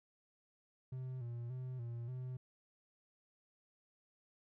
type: tone with pitch steps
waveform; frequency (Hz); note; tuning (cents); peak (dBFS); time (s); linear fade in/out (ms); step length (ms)
triangle; 128.9 / 118.7 / 128 / 117.9 / 127.5; C3 / A#2 / C3 / A#2 / C3; -26 / +32 / -38 / +20 / -44; -39; 0.92-2.37; 5; 290
effects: none